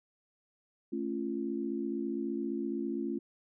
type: chord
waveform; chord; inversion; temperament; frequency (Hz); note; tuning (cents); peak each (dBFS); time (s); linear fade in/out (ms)
sine; A augmented; none; just; 220 / 275 / 343.8; A3 / C#4 / E#4; 0 / -14 / -27; -37 / -36 / -36; 0.92-3.19; 10
effects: none